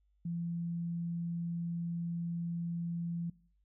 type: tone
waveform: sine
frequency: 170 Hz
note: F3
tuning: 46 cents flat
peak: -34 dBFS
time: 0.25-3.3 s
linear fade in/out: 5 ms
effects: noise-tail reverb RT60 0.5 s tail -21 dB re dry + added 50 Hz sine -69 dBFS peak until 3.64 s